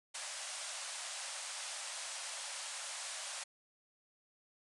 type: band-pass noise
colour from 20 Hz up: white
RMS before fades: -44 dBFS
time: 0.14-3.44 s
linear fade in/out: 10 ms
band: 540 to 9900 Hz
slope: 96 dB/octave
effects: none